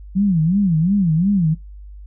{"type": "tone with vibrato", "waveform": "sine", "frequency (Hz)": 178.9, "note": "F3", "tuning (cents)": 42, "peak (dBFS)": -13, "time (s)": [0.15, 1.55], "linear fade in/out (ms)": 20, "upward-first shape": "sine", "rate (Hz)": 2.8, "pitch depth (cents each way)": 240, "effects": ["noise-tail reverb RT60 0.2 s tail -22 dB re dry", "added 50 Hz sine -34 dBFS peak until 2.06 s"]}